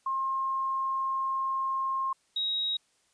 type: tone pair in turn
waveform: sine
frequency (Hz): 1067 / 3802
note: C6 / A#7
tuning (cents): +34 / +33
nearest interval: octave + minor seventh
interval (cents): 2199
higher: second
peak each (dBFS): -27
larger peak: neither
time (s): 0.06-2.13 / 2.36-2.77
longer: first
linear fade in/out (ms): 5
effects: white hiss -69 dBFS RMS until 3.13 s + resampled to 22050 Hz